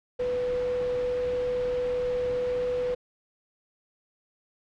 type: tone in noise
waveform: sine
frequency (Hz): 496.2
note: B4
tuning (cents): +8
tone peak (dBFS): -25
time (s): 0.19-2.95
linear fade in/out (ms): 10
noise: pink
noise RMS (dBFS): -40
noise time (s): 0.19-2.95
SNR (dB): +12
effects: low-pass 3000 Hz 12 dB/octave